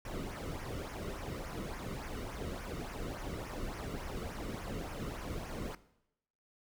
brown noise with flanger, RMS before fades -41 dBFS, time 0.05-5.75 s, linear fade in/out 2 ms, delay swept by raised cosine 0.24 to 1.24 ms, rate 3.5 Hz, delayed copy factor -0.7, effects noise-tail reverb RT60 0.8 s tail -17 dB re dry

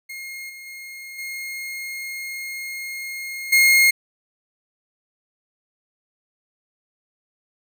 40% pulse tone with level steps, 2143 Hz, C7, 41 cents sharp, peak -31 / -36 / -34 / -28 / -11 dBFS, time 0.09-3.91 s, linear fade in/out 10 ms, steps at 0.49 / 0.66 / 1.18 / 3.52 s, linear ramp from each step 10 ms, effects none

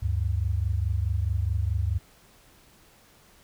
sine tone pair together, 73.8 / 98.51 Hz, D2 / G2, +9 / +9 cents, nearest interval perfect fourth, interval 500 cents, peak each -26 dBFS, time 0.02-1.99 s, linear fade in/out 10 ms, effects pink hiss -57 dBFS RMS until 3.43 s

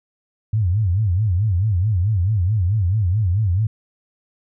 sine tone with vibrato, 98 Hz, G2, in tune, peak -15 dBFS, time 0.53-3.67 s, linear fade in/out 5 ms, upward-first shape sine, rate 4.6 Hz, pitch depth 230 cents each way, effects none

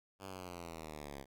5% pulse linear sweep, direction down, 98 to 67 Hz, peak -34 dBFS, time 0.19-1.26 s, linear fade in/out 50 ms, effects none

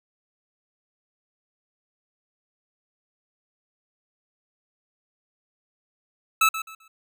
25% pulse tone with echo, 1306 Hz, E6, 17 cents flat, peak -12 dBFS, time 6.41-6.49 s, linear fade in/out 5 ms, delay 130 ms, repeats 3, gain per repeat -12 dB, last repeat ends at 6.88 s, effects none

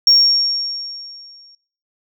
sine tone with exponential decay, 5540 Hz, F8, 15 cents flat, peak -5 dBFS, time 0.07-1.55 s, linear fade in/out 2 ms, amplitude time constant 320 ms, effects noise-tail reverb RT60 0.6 s tail -24 dB re dry + tanh soft clip ceiling -2 dBFS

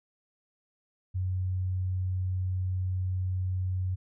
sine tone, 92.5 Hz, F#2, in tune, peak -27 dBFS, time 1.14-3.96 s, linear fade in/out 20 ms, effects none

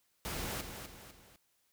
pink noise with echo, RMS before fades -39 dBFS, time 0.25-0.61 s, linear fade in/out 0 ms, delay 250 ms, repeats 3, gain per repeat -7 dB, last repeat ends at 1.36 s, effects white hiss -75 dBFS RMS until 1.72 s

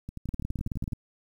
two click trains, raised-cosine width 5 ms, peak -19 / -24 dBFS, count 13 / 11, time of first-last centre 0.29-0.932 / 0.09-0.923 s, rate 18.7 / 12 Hz, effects 9-bit

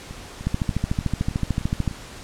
two click trains, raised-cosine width 5 ms, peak -22 / -9 dBFS, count 7 / 20, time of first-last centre 0.11-1.912 / 0.47-1.877 s, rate 3.33 / 13.5 Hz, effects pink hiss -40 dBFS RMS until 2.23 s + low-pass 9000 Hz 12 dB/octave

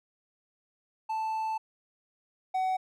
triangle tone pair in turn, 880 / 750.5 Hz, A5 / F#5, 0 / +24 cents, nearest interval minor third, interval 276 cents, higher first, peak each -27 / -24 dBFS, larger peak second, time 1.09-1.58 / 2.54-2.77 s, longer first, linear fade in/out 10 ms, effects none

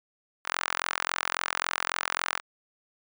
sawtooth tone with high-pass filter, 43.65 Hz, F1, in tune, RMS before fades -31 dBFS, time 0.44-2.41 s, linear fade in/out 50 ms, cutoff 1300 Hz, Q 1.8, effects none

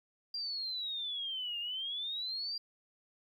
triangle exponential two-way sweep, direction down then up, 4791 to 2794 to 4791 Hz, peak -32 dBFS, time 0.34-2.58 s, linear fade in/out 5 ms, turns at 1.59 s, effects tanh soft clip ceiling -34 dBFS

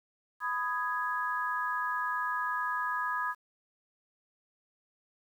sine chord, G# minor, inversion first, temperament just, 996.7 / 1245.9 / 1661.2 Hz, B5 / D#6 / G#6, +16 / +2 / 0 cents, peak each -34 dBFS, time 0.4-3.35 s, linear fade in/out 50 ms, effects 10-bit

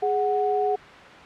sine tone pair together, 415.3 / 740 Hz, G#4 / F#5, 0 / 0 cents, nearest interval minor seventh, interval 1000 cents, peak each -23 dBFS, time 0.02-0.76 s, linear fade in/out 10 ms, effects white hiss -42 dBFS RMS until 1.25 s + low-pass 2000 Hz 12 dB/octave

